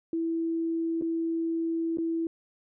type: tone with dropouts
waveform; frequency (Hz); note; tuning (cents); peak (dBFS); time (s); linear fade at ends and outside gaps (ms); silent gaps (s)
sine; 329.6; E4; 0; -26; 0.13-2.27; 2; 1.013-1.021 / 1.973-1.984
effects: none